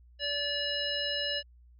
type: harmonic tone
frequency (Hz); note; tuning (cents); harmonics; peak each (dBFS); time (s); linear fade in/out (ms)
578; D5; -28; 1 / 3 / 5 / 7 / 9; -37 / -37 / -33 / -39 / -37; 0.19-1.43; 50
effects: added 60 Hz sine -54 dBFS peak until 1.79 s